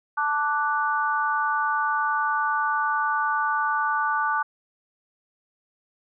sine chord, D major, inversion second, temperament equal with one note detuned, 880 / 1170.6 / 1480 Hz, A5 / D6 / F#6, 0 / -6 / 0 cents, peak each -26 / -25 / -26 dBFS, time 0.17-4.43 s, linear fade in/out 10 ms, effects none

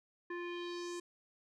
square tone with low-pass filter sweep, 349.2 Hz, F4, in tune, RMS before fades -42 dBFS, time 0.3-1 s, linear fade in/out 5 ms, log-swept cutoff 1700 to 8200 Hz, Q 2.7, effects none

